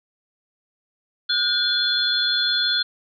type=tone cluster; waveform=sine; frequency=1445 / 1564 / 3439 / 4198 Hz; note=F#6 / G6 / A7 / C8; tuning=-41 / -4 / -40 / +5 cents; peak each=-26 / -30 / -22 / -22 dBFS; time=1.29-2.83 s; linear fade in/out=10 ms; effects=none